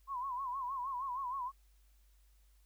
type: tone with vibrato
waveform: sine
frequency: 1038 Hz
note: C6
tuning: 14 cents flat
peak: -36 dBFS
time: 0.07-1.52 s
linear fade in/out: 50 ms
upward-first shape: sine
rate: 6.4 Hz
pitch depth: 120 cents each way
effects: added 50 Hz sine -63 dBFS peak until 2.65 s + white hiss -75 dBFS RMS until 2.65 s